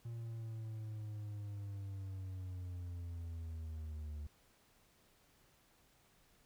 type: linear sweep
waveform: triangle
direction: down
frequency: 117.1 to 73.5 Hz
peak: -40 dBFS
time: 0.05-4.27 s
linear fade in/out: 5 ms
effects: pink hiss -70 dBFS RMS until 6.45 s